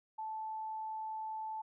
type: tone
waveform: sine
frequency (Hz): 875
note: A5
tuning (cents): -10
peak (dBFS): -38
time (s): 0.18-1.62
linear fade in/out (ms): 10
effects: none